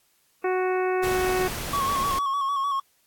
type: harmonic tone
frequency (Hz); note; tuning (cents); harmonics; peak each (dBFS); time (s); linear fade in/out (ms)
369.8; F#4; -1; 1 / 2 / 3 / 4 / 5 / 6 / 7; -23 / -29 / -33 / -35 / -37 / -39 / -40; 0.44-1.48; 5
type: noise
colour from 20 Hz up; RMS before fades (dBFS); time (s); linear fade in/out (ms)
pink; -32; 1.03-2.19; 5
type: tone with vibrato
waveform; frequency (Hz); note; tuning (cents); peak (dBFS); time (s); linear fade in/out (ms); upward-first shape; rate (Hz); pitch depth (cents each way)
triangle; 1108.7; C#6; 0; -21; 1.73-2.8; 5; square; 6.6; 37
effects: white hiss -65 dBFS RMS until 3.06 s + AAC 64 kbps